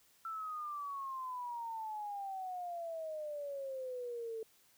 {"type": "exponential sweep", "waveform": "sine", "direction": "down", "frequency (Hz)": [1341, 440.9], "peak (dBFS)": -39, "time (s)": [0.25, 4.43], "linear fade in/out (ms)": 2, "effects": ["white hiss -68 dBFS RMS until 4.77 s"]}